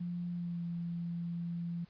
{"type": "tone with pitch glide", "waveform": "sine", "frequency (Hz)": [174.61, 170.82], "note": ["F3", "F3"], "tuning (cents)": [0, -38], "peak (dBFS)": -35, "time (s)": [0, 1.85], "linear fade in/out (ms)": 10, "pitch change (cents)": -38, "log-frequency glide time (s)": [0.31, 0.64], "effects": ["pink hiss -66 dBFS RMS until 1.89 s", "resampled to 11025 Hz"]}